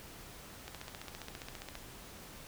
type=click train; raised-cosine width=0.2 ms; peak=-26 dBFS; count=17; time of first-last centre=0.68-1.754 s; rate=14.9 Hz; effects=pink hiss -51 dBFS RMS until 2.47 s